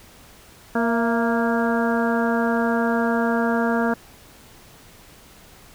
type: harmonic tone with a mistuned harmonic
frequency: 233.1 Hz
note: A#3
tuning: in tune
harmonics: 1 / 2 / 3 / 4 / 5 / 6 / 7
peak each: -21 / -25 / -26 / -29 / -33 / -29 / -30 dBFS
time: 0.75-3.94 s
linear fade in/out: 5 ms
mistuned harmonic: 3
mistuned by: -48 cents
effects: pink hiss -48 dBFS RMS until 5.74 s